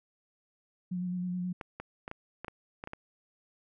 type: tone with vibrato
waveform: sine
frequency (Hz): 179.9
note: F#3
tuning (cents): -48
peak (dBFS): -31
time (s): 0.91-1.53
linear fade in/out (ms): 10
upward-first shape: square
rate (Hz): 9.4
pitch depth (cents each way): 18
type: clicks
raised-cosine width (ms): 0.5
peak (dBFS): -24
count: 9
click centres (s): 1.612 / 1.8 / 2.079 / 2.114 / 2.446 / 2.482 / 2.839 / 2.874 / 2.934
effects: none